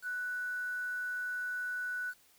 sine tone with quantisation, 1484 Hz, F#6, 5 cents sharp, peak -34 dBFS, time 0.02-2.14 s, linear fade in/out 50 ms, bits 9, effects white hiss -65 dBFS RMS until 2.38 s

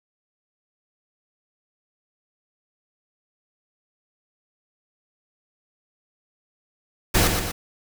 pink noise with echo, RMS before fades -18 dBFS, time 7.14-7.28 s, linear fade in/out 10 ms, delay 120 ms, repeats 2, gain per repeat -5 dB, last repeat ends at 7.52 s, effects none

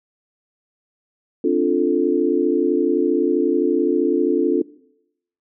sine chord, D minor seventh, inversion third, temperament equal, 261.6 / 293.7 / 349.2 / 440 Hz, C4 / D4 / F4 / A4, 0 / 0 / 0 / 0 cents, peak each -23 / -20 / -19 / -21 dBFS, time 1.44-4.62 s, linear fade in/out 5 ms, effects noise-tail reverb RT60 0.8 s tail -21 dB re dry

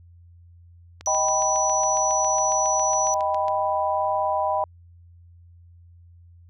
click train, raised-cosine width 0.2 ms, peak -22 dBFS, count 19, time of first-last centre 1.01-3.483 s, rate 7.28 Hz
sine tone, 5910 Hz, F#8, 3 cents flat, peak -23 dBFS, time 1.06-3.14 s, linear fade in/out 0 ms
sine chord, Eb augmented, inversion none, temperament equal, 622.3 / 784 / 987.8 Hz, Eb5 / G5 / B5, 0 / 0 / 0 cents, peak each -25 dBFS, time 1.07-4.64 s, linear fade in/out 2 ms
effects added 86 Hz sine -47 dBFS peak until 6.49 s

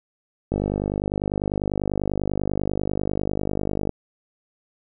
click train, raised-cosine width 2 ms, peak -10 dBFS, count 170, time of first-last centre 0.52-3.893 s, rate 50.1 Hz, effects none

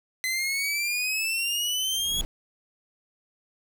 sawtooth exponential sweep, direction up, 2031 to 3361 Hz, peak -22 dBFS, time 0.24-2.21 s, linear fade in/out 0 ms
brown noise with exponential growth, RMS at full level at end -31 dBFS, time 1.74-2.25 s, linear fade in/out 0 ms, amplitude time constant 110 ms
effects none

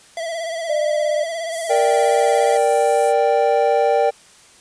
square tone with vibrato, 662 Hz, E5, 7 cents sharp, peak -24 dBFS, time 0.17-2.57 s, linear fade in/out 2 ms, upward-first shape sine, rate 17 Hz, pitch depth 52 cents each way
sine tone, 602 Hz, D5, 43 cents sharp, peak -17 dBFS, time 0.69-1.24 s, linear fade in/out 10 ms
pink high-pass noise, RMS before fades -31 dBFS, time 1.49-3.14 s, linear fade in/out 50 ms, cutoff 7800 Hz, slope 24 dB/octave
triangle chord, G minor, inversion first, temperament equal, 466.2 / 587.3 / 784 Hz, Bb4 / D5 / G5, 0 / 0 / 0 cents, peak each -16 dBFS, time 1.69-4.11 s, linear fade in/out 20 ms
effects white hiss -48 dBFS RMS until 4.6 s + resampled to 22050 Hz

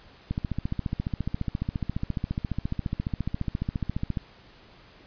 click train, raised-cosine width 5 ms, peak -15 dBFS, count 57, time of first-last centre 0.31-4.172 s, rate 14.5 Hz, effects pink hiss -53 dBFS RMS until 5.06 s + resampled to 11025 Hz

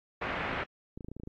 white low-pass noise, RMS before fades -35 dBFS, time 0.21-0.64 s, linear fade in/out 10 ms, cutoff 2200 Hz, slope 24 dB/octave
clicks, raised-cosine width 3 ms, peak -29 dBFS, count 9, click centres 0.975 / 1.008 / 1.046 / 1.085 / 1.116 / 1.166 / 1.199 / 1.235 / 1.274 s
effects AAC 32 kbps

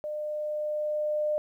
sine tone with level ramp, 603 Hz, D5, 46 cents sharp, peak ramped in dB -31 to -24 dBFS, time 0.04-1.38 s, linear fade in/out 0 ms, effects 11-bit

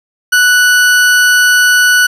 40% pulse tone, 1480 Hz, F#6, in tune, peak -5 dBFS, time 0.32-2.07 s, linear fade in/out 10 ms, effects resampled to 32000 Hz + 7-bit

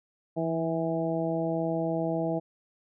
harmonic tone with a mistuned harmonic, 163.6 Hz, E3, 13 cents flat, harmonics 1 / 2 / 3 / 4 / 5, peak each -32 / -31 / -34 / -31 / -38 dBFS, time 0.36-2.4 s, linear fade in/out 20 ms, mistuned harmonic 1, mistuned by +25 cents, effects none

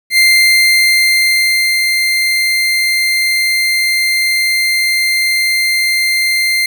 30% pulse tone with ADSR envelope, 2093 Hz, C7, in tune, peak -3 dBFS, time 0.1-6.66 s, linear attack 79 ms, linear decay 1600 ms, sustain -5 dB, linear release 3 ms, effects 7-bit

